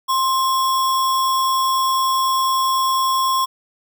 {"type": "tone with sample-and-hold", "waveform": "sine", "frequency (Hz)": 1054, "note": "C6", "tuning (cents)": 12, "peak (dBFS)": -15, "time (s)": [0.08, 3.46], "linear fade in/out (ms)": 20, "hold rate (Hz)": 4410, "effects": []}